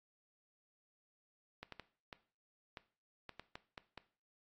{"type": "clicks", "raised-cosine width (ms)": 0.3, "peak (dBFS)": -30, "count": 10, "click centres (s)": [1.63, 1.723, 1.797, 2.128, 2.772, 3.293, 3.396, 3.555, 3.778, 3.977], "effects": ["noise-tail reverb RT60 0.4 s tail -17 dB re dry", "AAC 32 kbps"]}